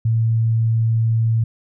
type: tone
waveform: sine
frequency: 113.3 Hz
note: A#2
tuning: 49 cents flat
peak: -14 dBFS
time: 0.05-1.44 s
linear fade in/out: 5 ms
effects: none